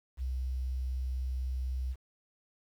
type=tone; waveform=sine; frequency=64 Hz; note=C2; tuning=38 cents flat; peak=-31 dBFS; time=0.17-1.96 s; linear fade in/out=50 ms; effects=10-bit